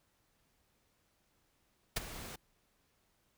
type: noise with ADSR envelope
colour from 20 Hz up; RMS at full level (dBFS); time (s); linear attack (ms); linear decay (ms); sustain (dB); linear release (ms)
pink; -30; 1.96-2.36; 8; 20; -16; 7
effects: pink hiss -75 dBFS RMS until 3.37 s